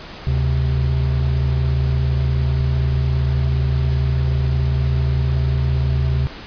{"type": "tone pair together", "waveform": "triangle", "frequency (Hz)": [73.42, 130.71], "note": ["D2", "C3"], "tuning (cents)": [0, -1], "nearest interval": "minor seventh", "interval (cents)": 999, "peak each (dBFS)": -16, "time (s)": [0.27, 6.27], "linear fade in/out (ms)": 0, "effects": ["pink hiss -35 dBFS RMS until 6.46 s", "resampled to 11025 Hz"]}